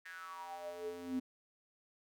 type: tone with high-pass filter sweep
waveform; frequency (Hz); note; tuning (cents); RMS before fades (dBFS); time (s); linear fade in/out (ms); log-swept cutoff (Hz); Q
square; 87.31; F2; 0; -44; 0.05-1.2; 10; 1800 to 240; 9.5
effects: none